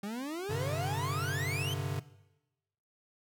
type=exponential sweep; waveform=40% pulse; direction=up; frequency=194.7 to 3195 Hz; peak=-35 dBFS; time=0.03-1.74 s; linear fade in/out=5 ms
type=chord; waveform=square; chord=G suspended fourth; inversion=none; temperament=equal; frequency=98 / 130.81 / 146.83 Hz; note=G2 / C3 / D3; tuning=0 / 0 / 0 cents; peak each=-38 dBFS; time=0.49-2 s; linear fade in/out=10 ms
effects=noise-tail reverb RT60 1.0 s tail -18 dB re dry